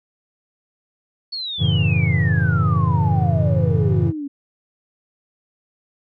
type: exponential sweep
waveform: sine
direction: down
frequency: 4454 to 274.6 Hz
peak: -24 dBFS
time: 1.32-4.28 s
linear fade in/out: 10 ms
type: chord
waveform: triangle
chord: F# minor seventh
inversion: none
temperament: equal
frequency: 92.5 / 110 / 138.59 / 164.81 Hz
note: F#2 / A2 / C#3 / E3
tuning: 0 / 0 / 0 / 0 cents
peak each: -18 dBFS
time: 1.58-4.13 s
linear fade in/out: 50 ms
effects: MP3 64 kbps